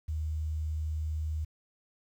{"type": "tone with quantisation", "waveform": "sine", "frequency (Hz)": 77.78, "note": "D#2", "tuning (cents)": 0, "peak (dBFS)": -30, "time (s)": [0.08, 1.45], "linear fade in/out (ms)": 10, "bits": 10, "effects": []}